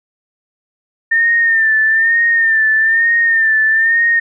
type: tone with vibrato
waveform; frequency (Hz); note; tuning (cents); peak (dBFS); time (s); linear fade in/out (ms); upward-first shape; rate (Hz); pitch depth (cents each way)
sine; 1806; A6; +45; -9; 1.11-4.2; 10; sine; 1.1; 51
effects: none